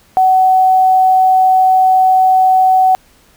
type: tone with quantisation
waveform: sine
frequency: 751 Hz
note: F#5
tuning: 26 cents sharp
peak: -6 dBFS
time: 0.17-2.95 s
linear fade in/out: 0 ms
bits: 6
effects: pink hiss -49 dBFS RMS until 3.36 s

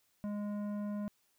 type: tone with tanh clipping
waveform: sine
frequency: 206.5 Hz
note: G#3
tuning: 10 cents flat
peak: -37 dBFS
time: 0.24-1.08 s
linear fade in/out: 0 ms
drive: 12 dB
effects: white hiss -74 dBFS RMS until 1.38 s

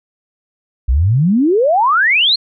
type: exponential sweep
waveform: sine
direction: up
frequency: 56.6 to 4372 Hz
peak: -9 dBFS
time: 0.88-2.36 s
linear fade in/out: 10 ms
effects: none

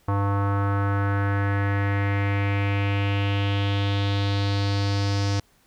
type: tone with low-pass filter sweep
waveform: square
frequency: 100 Hz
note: G2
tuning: 35 cents sharp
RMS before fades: -23 dBFS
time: 0.08-5.4 s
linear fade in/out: 5 ms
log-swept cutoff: 1100 to 5500 Hz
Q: 3.4
effects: pink hiss -61 dBFS RMS until 5.66 s

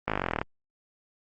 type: slowing click train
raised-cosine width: 0.5 ms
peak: -11 dBFS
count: 16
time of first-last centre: 0.08-0.415 s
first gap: 18 ms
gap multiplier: 1.03
effects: Opus 32 kbps

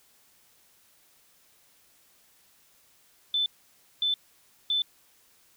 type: tone bursts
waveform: sine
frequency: 3520 Hz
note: A7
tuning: in tune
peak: -23 dBFS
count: 3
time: 3.34-4.82 s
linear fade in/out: 2 ms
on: 120 ms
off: 560 ms
effects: white hiss -62 dBFS RMS until 5.56 s

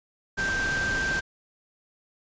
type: tone in noise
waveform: sine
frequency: 1568 Hz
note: G6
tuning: in tune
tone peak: -25 dBFS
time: 0.37-1.21 s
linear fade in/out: 20 ms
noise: pink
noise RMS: -32 dBFS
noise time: 0.37-1.21 s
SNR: +4 dB
effects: resampled to 16000 Hz

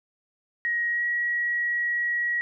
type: tone with pitch glide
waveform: sine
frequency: 1890 to 1912 Hz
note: A#6 to A#6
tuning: +23 to +43 cents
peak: -23 dBFS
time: 0.65-2.41 s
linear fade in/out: 0 ms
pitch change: +20 cents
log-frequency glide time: 0.9-1.04 s
effects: none

